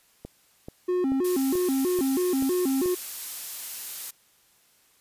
click train, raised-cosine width 2 ms, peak -24 dBFS, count 7, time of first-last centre 0.25-2.859 s, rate 2.3 Hz
triangle tone with vibrato, 311.1 Hz, D#4, in tune, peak -20 dBFS, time 0.88-2.95 s, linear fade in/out 10 ms, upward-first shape square, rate 3.1 Hz, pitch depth 260 cents each way
blue noise, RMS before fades -34 dBFS, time 1.24-4.11 s, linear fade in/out 10 ms
effects white hiss -62 dBFS RMS until 5 s + resampled to 32000 Hz

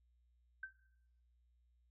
sine tone with exponential decay, 1550 Hz, G6, 20 cents flat, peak -39 dBFS, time 0.63-0.73 s, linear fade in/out 5 ms, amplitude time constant 21 ms, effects noise-tail reverb RT60 0.8 s tail -18 dB re dry + added 60 Hz sine -70 dBFS peak until 1.9 s

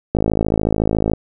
click train, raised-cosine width 2 ms, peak -3 dBFS, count 54, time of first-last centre 0.15-1.135 s, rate 53.8 Hz, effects none

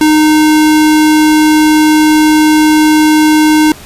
square tone, 307.6 Hz, D#4, 20 cents flat, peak -5 dBFS, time 0.01-3.72 s, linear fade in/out 2 ms, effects pink hiss -32 dBFS RMS until 3.85 s + resampled to 32000 Hz

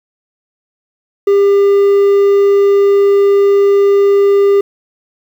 triangle tone, 400.1 Hz, G4, 35 cents sharp, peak -4 dBFS, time 1.27-4.61 s, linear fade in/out 5 ms, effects 7-bit

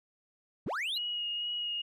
triangle linear sweep, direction up, 70.6 to 4247 Hz, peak -30 dBFS, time 0.66-0.98 s, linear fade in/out 5 ms
sine tone with vibrato, 2882 Hz, F#7, 46 cents flat, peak -32 dBFS, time 0.96-1.82 s, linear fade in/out 10 ms, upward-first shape sine, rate 2.2 Hz, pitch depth 16 cents each way
effects none

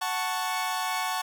sawtooth chord, F# minor, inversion none, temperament equal, 740 / 880 / 1108.7 Hz, F#5 / A5 / C#6, 0 / 0 / 0 cents, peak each -28 dBFS, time 0.01-1.22 s, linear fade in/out 10 ms, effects none

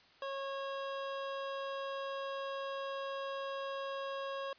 25% pulse tone, 547 Hz, C#5, 23 cents flat, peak -34 dBFS, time 0.22-4.53 s, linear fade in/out 2 ms, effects white hiss -63 dBFS RMS until 4.58 s + resampled to 11025 Hz

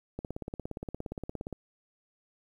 click train, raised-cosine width 2 ms, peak -23 dBFS, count 24, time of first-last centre 0.19-1.527 s, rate 17.2 Hz, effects 10-bit

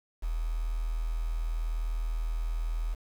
sine tone with quantisation, 40.42 Hz, E1, 33 cents flat, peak -28 dBFS, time 0.22-2.95 s, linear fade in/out 20 ms, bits 8, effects none

